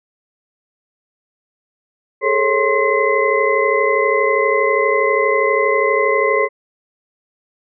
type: tone cluster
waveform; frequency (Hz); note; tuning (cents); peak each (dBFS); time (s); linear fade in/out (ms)
sine; 412.9 / 445.3 / 548 / 1057 / 2040; G#4 / A4 / C#5 / C6 / C7; -10 / +21 / -20 / +17 / -44; -19; 2.21-6.49; 50
effects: none